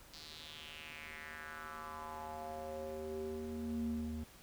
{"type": "tone with band-pass filter sweep", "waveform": "square", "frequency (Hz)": 77.78, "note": "D#2", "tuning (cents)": 0, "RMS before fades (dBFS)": -44, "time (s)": [0.13, 4.24], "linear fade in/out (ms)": 5, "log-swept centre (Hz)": [4700, 170], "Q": 3.8, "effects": ["pink hiss -59 dBFS RMS until 4.42 s"]}